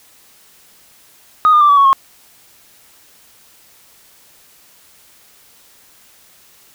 sine tone with pitch steps, 1246 / 1211.2 / 1177.4 / 1144.6 / 1112.6 / 1081.6 Hz, D#6 / D#6 / D6 / D6 / C#6 / C#6, +2 / -47 / +4 / -45 / +6 / -43 cents, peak -5 dBFS, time 1.45-1.93 s, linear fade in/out 0 ms, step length 80 ms, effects tanh soft clip ceiling -3 dBFS + white hiss -48 dBFS RMS until 6.74 s

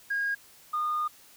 sine tone pair in turn, 1631 / 1221.9 Hz, G#6 / D#6, -32 / -32 cents, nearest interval perfect fourth, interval 500 cents, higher first, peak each -25 dBFS, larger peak neither, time 0.1-0.35 / 0.73-1.08 s, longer second, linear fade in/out 10 ms, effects tanh soft clip ceiling -22 dBFS + white hiss -55 dBFS RMS until 1.36 s

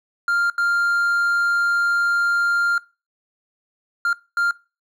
triangle tone bursts at uneven times, 1396.9 Hz, F6, in tune, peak -15 dBFS, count 4, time 0.28-0.5 / 0.58-2.78 / 4.05-4.13 / 4.37-4.51 s, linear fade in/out 2 ms, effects noise-tail reverb RT60 0.3 s tail -21 dB re dry

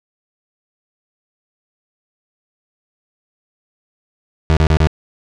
30% pulse tone bursts, 79 Hz, D#2, 27 cents sharp, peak -7 dBFS, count 4, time 4.5-4.871 s, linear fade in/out 0 ms, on 68 ms, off 33 ms, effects low-pass 5000 Hz 12 dB/octave

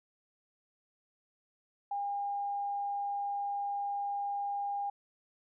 sine tone, 807 Hz, G#5, 50 cents flat, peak -32 dBFS, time 1.91-4.9 s, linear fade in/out 5 ms, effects none

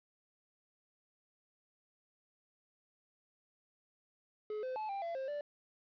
triangle tone with pitch steps, 425.5 / 514 / 863 / 791 / 677 / 531 / 585 Hz, G#4 / C5 / A5 / G5 / E5 / C5 / D5, +42 / -31 / -34 / +15 / +46 / +25 / -7 cents, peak -35 dBFS, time 4.5-5.41 s, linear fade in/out 2 ms, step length 130 ms, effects resampled to 11025 Hz + 11-bit

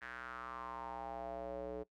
square tone with band-pass filter sweep, 61.74 Hz, B1, in tune, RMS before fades -45 dBFS, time 0.01-1.84 s, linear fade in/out 20 ms, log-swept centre 1700 to 460 Hz, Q 4.6, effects noise-tail reverb RT60 0.1 s tail -20 dB re dry

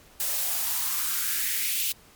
blue noise with high-pass filter sweep, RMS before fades -27 dBFS, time 0.2-1.92 s, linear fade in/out 2 ms, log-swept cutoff 510 to 2900 Hz, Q 3, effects pink hiss -54 dBFS RMS until 2.15 s + MP3 96 kbps

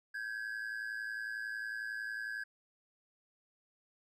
triangle ring-modulated tone, 1620 Hz, G#6, 43 cents flat, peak -33 dBFS, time 0.14-2.44 s, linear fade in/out 10 ms, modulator 55.5 Hz, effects none

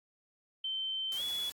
sine tone with pitch glide, 3097 to 3397 Hz, G7 to G#7, -22 to +38 cents, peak -33 dBFS, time 0.64-1.5 s, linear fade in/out 5 ms, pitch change +160 cents, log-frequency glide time 1.16-1.22 s
white noise, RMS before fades -46 dBFS, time 1.12-1.52 s, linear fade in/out 0 ms
effects AAC 64 kbps

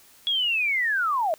sine linear sweep, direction down, 3376 to 602 Hz, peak -21 dBFS, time 0.27-1.34 s, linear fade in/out 0 ms, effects white hiss -54 dBFS RMS until 1.38 s

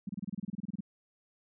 sine tone bursts, 197.7 Hz, G3, 15 cents sharp, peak -33 dBFS, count 15, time 0.07-0.807 s, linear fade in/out 5 ms, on 23 ms, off 28 ms, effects none

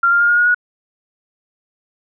sine tone with pitch steps, 1384 / 1398.5 / 1413.1 / 1427.8 / 1442.8 / 1457.9 Hz, F6 / F6 / F6 / F6 / F#6 / F#6, -16 / +2 / +20 / +38 / -44 / -26 cents, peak -10 dBFS, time 0.03-0.546 s, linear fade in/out 5 ms, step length 86 ms, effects none

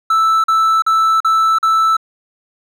triangle tone bursts, 1318.5 Hz, E6, in tune, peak -8 dBFS, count 5, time 0.1-1.968 s, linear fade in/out 5 ms, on 340 ms, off 42 ms, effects none

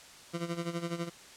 20% pulse tone with tremolo, 170 Hz, F3, 46 cents flat, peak -26 dBFS, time 0.33-1.1 s, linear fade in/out 20 ms, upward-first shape sine, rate 12 Hz, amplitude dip 75%, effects white hiss -52 dBFS RMS until 1.36 s + low-pass 8000 Hz 12 dB/octave

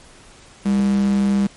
square tone with high-pass filter, 66.7 Hz, C2, 34 cents sharp, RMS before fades -17 dBFS, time 0.65-1.47 s, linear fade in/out 5 ms, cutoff 200 Hz, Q 6.2, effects pink hiss -46 dBFS RMS until 1.56 s + MP3 48 kbps

